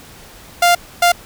sawtooth tone bursts at uneven times, 698.5 Hz, F5, in tune, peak -5 dBFS, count 2, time 0.62-0.75 / 1.02-1.12 s, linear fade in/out 5 ms, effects pink hiss -40 dBFS RMS until 1.25 s

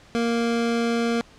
25% pulse tone, 233.1 Hz, A#3, in tune, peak -17 dBFS, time 0.15-1.21 s, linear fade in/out 0 ms, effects pink hiss -51 dBFS RMS until 1.38 s + low-pass 6000 Hz 12 dB/octave

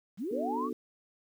sine linear sweep, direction up, 159.6 to 1191 Hz, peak -32 dBFS, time 0.17-0.7 s, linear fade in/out 50 ms
sine chord, B minor seventh, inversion none, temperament equal with one note detuned, 246.9 / 297.2 / 370 / 440 Hz, B3 / D4 / F#4 / A4, 0 / +21 / 0 / 0 cents, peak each -36 / -38 / -41 / -38 dBFS, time 0.31-0.73 s, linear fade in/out 5 ms
effects 10-bit

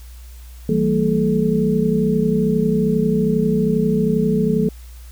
sine tone cluster, 165.3 / 195.2 / 227.7 / 431.4 Hz, E3 / G3 / A#3 / A4, +5 / -7 / -40 / -34 cents, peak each -20 dBFS, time 0.69-4.69 s, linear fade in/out 2 ms, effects added 60 Hz sine -35 dBFS peak until 5.11 s + white hiss -49 dBFS RMS until 5.11 s

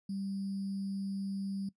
sine tone with sample-and-hold, 196 Hz, G3, in tune, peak -34 dBFS, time 0.09-1.69 s, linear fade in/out 5 ms, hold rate 4900 Hz, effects noise-tail reverb RT60 0.1 s tail -18 dB re dry + resampled to 22050 Hz

